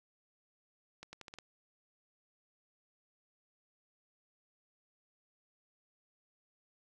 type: accelerating click train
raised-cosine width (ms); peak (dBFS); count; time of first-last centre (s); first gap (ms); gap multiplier
0.2; -30; 6; 1.03-1.387; 100; 0.83
effects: none